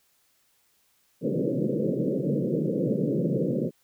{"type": "band-pass noise", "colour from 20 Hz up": "pink", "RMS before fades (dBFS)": -26, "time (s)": [1.21, 3.71], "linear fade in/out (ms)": 50, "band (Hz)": [130, 560], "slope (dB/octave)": 96, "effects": ["white hiss -67 dBFS RMS until 3.83 s"]}